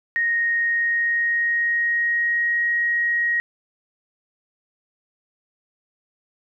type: tone with pitch glide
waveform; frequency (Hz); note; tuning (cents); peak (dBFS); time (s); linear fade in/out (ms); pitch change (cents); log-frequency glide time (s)
sine; 1864.7 to 1887.5; A#6 to A#6; 0 to +21; -18; 0.16-3.4; 0; +21; 0.64-2.66
effects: none